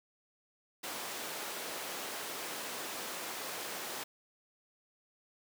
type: high-pass noise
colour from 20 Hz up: pink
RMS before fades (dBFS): -41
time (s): 0.83-4.04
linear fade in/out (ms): 10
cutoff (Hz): 400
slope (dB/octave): 12
effects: none